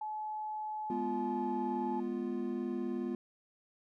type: tone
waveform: sine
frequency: 857 Hz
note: A5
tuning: 46 cents flat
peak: -36 dBFS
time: 0.01-2 s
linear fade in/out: 5 ms
type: chord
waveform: triangle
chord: F diminished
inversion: first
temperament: equal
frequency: 207.7 / 246.9 / 349.2 Hz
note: Ab3 / Cb4 / F4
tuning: 0 / 0 / 0 cents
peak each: -38 / -35 / -36 dBFS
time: 0.9-3.15 s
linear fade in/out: 2 ms
effects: none